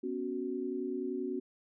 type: chord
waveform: sine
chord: B suspended second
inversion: none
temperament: equal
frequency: 246.9 / 277.2 / 370 Hz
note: B3 / C#4 / F#4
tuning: 0 / 0 / 0 cents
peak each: -39 / -38 / -36 dBFS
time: 0.03-1.4 s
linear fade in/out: 10 ms
effects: none